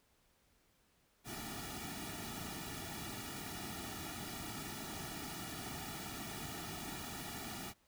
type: noise with comb filter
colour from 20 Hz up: pink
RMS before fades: -45 dBFS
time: 1.24-7.74 s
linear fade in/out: 50 ms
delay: 1.9 ms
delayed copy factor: -0.95
effects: pink hiss -73 dBFS RMS until 7.87 s